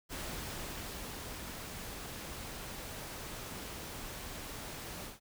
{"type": "noise with ADSR envelope", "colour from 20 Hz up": "pink", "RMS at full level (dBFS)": -41, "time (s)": [0.09, 5.2], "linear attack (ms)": 42, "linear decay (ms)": 1100, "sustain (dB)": -3, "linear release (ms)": 150, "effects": []}